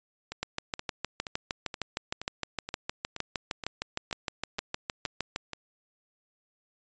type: two click trains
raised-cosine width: 0.2 ms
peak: -13 / -19 dBFS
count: 33 / 12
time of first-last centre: 0.43-5.361 / 0.32-5.533 s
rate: 6.49 / 2.11 Hz
effects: resampled to 16000 Hz